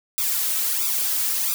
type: noise with flanger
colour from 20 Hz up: blue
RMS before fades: -23 dBFS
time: 0.18-1.54 s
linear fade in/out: 0 ms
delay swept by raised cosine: 0.82 to 3.22 ms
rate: 1.5 Hz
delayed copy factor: +0.9
effects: none